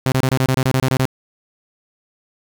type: tone bursts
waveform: sawtooth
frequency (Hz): 130.81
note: C3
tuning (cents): 0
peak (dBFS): -10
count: 12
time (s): 0.06-1.054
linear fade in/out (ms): 0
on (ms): 59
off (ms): 26
effects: 7-bit